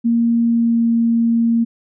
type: tone with pitch glide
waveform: sine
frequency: 233 to 231.3 Hz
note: A#3 to A#3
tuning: -1 to -13 cents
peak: -12 dBFS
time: 0.04-1.65 s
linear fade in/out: 20 ms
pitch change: -12 cents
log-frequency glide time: 0.44-0.88 s
effects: none